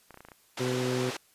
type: clicks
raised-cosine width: 0.5 ms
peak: -32 dBFS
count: 7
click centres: 0.107 / 0.143 / 0.174 / 0.206 / 0.25 / 0.286 / 0.318 s
type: band-pass noise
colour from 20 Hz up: pink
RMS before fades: -37 dBFS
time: 0.57-1.17 s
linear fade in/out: 5 ms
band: 380 to 6500 Hz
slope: 12 dB/octave
type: harmonic tone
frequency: 126.3 Hz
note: B2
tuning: 39 cents sharp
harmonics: 1 / 2 / 3 / 4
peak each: -33 / -33 / -31 / -36 dBFS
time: 0.59-1.11 s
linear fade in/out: 20 ms
effects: white hiss -63 dBFS RMS until 1.34 s + resampled to 32000 Hz